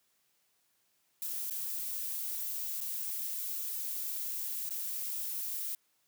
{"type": "noise with dropouts", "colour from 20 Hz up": "violet", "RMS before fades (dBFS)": -37, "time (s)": [1.22, 5.75], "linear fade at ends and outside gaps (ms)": 1, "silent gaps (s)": [[1.499, 1.508], [2.805, 2.811], [4.692, 4.707]], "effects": ["white hiss -74 dBFS RMS until 6.07 s", "high-pass 80 Hz 12 dB/octave"]}